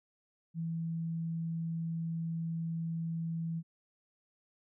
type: tone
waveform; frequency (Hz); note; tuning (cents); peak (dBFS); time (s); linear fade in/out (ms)
sine; 164.81; E3; 0; -33; 0.54-3.63; 50
effects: none